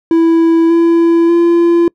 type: tone with pitch steps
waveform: triangle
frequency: 330.1 / 335.5 / 341 Hz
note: E4 / E4 / F4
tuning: +2 / +31 / -41 cents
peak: -4 dBFS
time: 0.11-1.88 s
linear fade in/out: 2 ms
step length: 590 ms
effects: noise-tail reverb RT60 0.1 s tail -26 dB re dry